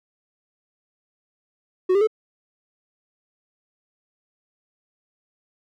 triangle tone with pitch steps, 369.7 / 400.8 / 434.6 Hz, F#4 / G4 / A4, -1 / +38 / -21 cents, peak -13 dBFS, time 1.89-2.073 s, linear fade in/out 10 ms, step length 61 ms, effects none

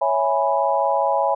sine chord, C# minor seventh, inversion none, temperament equal, 554.4 / 659.3 / 830.6 / 987.8 Hz, C#5 / E5 / G#5 / B5, 0 / 0 / 0 / 0 cents, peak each -22 / -23 / -21 / -23 dBFS, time 0.01-1.35 s, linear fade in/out 10 ms, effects none

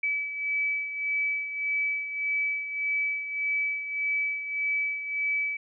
sine beating tone pair, 2295 / 2296.7 Hz, D7 / D7, -40 / -39 cents, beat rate 1.7 Hz, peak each -27 / -34 dBFS, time 0.03-5.57 s, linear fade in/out 5 ms, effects none

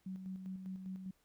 sine tone with tremolo, 188 Hz, F#3, 28 cents sharp, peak -40 dBFS, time 0.06-1.11 s, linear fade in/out 5 ms, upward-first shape square, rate 5 Hz, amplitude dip 45%, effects pink hiss -75 dBFS RMS until 1.24 s

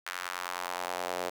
sawtooth tone with high-pass filter sweep, 89.5 Hz, F2, 43 cents sharp, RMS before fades -36 dBFS, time 0.06-1.3 s, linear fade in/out 10 ms, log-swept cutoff 1500 to 530 Hz, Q 1.7, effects 9-bit

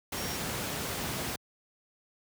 sine tone in noise, 5588 Hz, F8, in tune, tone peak -42 dBFS, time 0.17-0.37 s, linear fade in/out 5 ms, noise pink, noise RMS -34 dBFS, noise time 0.12-1.36 s, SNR -11 dB, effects high-pass 80 Hz 12 dB/octave

